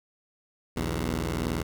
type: tone pair together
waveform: 10% pulse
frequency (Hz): 60.7 / 81.85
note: B1 / E2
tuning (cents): -29 / -12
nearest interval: perfect fourth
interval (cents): 517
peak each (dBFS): -22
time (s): 0.76-1.63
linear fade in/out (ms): 10
effects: none